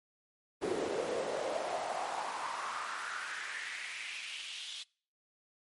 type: noise with high-pass filter sweep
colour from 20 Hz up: brown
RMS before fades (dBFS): -38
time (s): 0.61-4.84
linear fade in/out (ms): 20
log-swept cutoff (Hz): 360 to 3600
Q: 3.7
effects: noise-tail reverb RT60 0.5 s tail -26 dB re dry + MP3 48 kbps